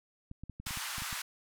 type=clicks; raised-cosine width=5 ms; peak=-31 dBFS; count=10; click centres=0.314 / 0.436 / 0.497 / 0.6 / 0.669 / 0.708 / 0.773 / 0.982 / 1.021 / 1.128 s
type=band-pass noise; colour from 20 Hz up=pink; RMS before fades=-39 dBFS; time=0.66-1.22 s; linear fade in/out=5 ms; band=1000 to 14000 Hz; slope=24 dB/octave
effects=none